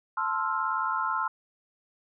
sine chord, F major seventh, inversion first, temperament equal, 880 / 1046.5 / 1318.5 / 1396.9 Hz, A5 / C6 / E6 / F6, 0 / 0 / 0 / 0 cents, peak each -33 / -30 / -31 / -32 dBFS, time 0.17-1.28 s, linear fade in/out 5 ms, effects none

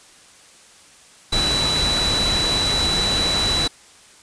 sine tone in noise, 3951 Hz, B7, in tune, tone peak -19 dBFS, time 1.32-3.68 s, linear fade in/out 10 ms, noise pink, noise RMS -23 dBFS, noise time 1.32-3.68 s, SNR +1 dB, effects white hiss -48 dBFS RMS until 4.22 s + resampled to 22050 Hz

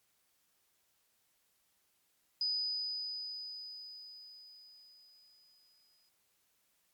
sine tone with exponential decay, 4978 Hz, D#8, in tune, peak -30 dBFS, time 2.41-6.09 s, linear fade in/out 2 ms, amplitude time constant 800 ms, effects white hiss -75 dBFS RMS until 6.93 s + MP3 96 kbps

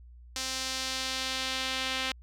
sawtooth tone with band-pass filter sweep, 261.6 Hz, C4, in tune, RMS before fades -33 dBFS, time 0.36-2.12 s, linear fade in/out 0 ms, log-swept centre 5500 to 3100 Hz, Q 1.4, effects added 60 Hz sine -48 dBFS peak until 2.22 s

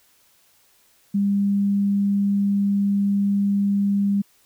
sine tone, 200.3 Hz, G3, 38 cents sharp, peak -17 dBFS, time 1.14-4.22 s, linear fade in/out 10 ms, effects white hiss -59 dBFS RMS until 4.45 s

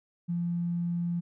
triangle tone with tanh clipping, 172.5 Hz, F3, 21 cents flat, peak -27 dBFS, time 0.28-1.21 s, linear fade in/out 20 ms, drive 3 dB, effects none

